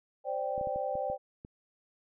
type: chord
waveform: sine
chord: C suspended second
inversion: none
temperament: equal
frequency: 523.3 / 587.3 / 784 Hz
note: C5 / D5 / G5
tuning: 0 / 0 / 0 cents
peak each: -35 dBFS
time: 0.24-1.18 s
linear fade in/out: 50 ms
type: clicks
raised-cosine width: 3 ms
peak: -32 dBFS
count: 7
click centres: 0.579 / 0.612 / 0.672 / 0.76 / 0.954 / 1.1 / 1.449 s
effects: none